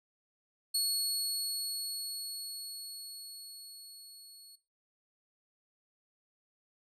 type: tone with level ramp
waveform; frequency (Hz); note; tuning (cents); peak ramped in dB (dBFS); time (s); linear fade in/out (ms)
25% pulse; 4362; C#8; -29; -23 to -47; 0.74-4.56; 10
effects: noise-tail reverb RT60 0.3 s tail -20 dB re dry